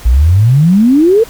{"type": "exponential sweep", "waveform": "sine", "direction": "up", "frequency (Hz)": [55, 471.8], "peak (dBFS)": -4, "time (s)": [0.05, 1.24], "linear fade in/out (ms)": 10, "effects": ["pink hiss -33 dBFS RMS until 1.29 s"]}